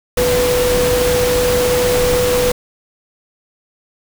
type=tone in noise; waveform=sine; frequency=493.9 Hz; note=B4; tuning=in tune; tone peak=-13 dBFS; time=0.17-2.52 s; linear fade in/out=5 ms; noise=pink; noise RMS=-19 dBFS; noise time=0.17-2.52 s; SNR=+3 dB; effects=none